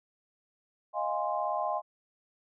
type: chord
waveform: sine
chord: F minor seventh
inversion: third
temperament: equal with one note detuned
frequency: 622.3 / 698.5 / 824.4 / 1046.5 Hz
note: Eb5 / F5 / Ab5 / C6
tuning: 0 / 0 / -13 / 0 cents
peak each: -34 dBFS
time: 0.93-1.82 s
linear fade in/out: 50 ms
effects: none